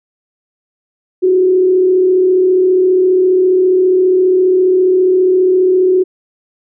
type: tone with frequency modulation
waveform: sine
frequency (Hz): 370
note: F#4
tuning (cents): 0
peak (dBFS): -7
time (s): 1.22-6.04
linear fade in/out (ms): 20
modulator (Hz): 34.8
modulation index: 0.38
effects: none